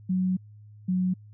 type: tone pair in turn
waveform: sine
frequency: 185.1 / 183.72 Hz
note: F#3 / F#3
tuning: +1 / -12 cents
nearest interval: unison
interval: 13 cents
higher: first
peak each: -22 dBFS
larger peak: neither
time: 0.09-0.37 / 0.88-1.14 s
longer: first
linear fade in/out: 10 ms
effects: added 105 Hz sine -46 dBFS peak until 1.33 s